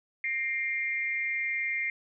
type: tone with amplitude modulation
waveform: sine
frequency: 2110 Hz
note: C7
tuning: 14 cents sharp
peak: -24 dBFS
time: 0.24-1.9 s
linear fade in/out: 2 ms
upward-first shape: sine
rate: 259 Hz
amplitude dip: 85%
effects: none